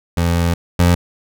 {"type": "tone pair in turn", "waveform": "25% pulse", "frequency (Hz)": [85.3, 87.45], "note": ["F2", "F2"], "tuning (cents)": [-40, 3], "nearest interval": "unison", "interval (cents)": 43, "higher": "second", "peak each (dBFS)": [-10, -6], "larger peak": "second", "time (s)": [[0.17, 0.54], [0.79, 0.95]], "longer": "first", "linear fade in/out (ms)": 5, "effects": []}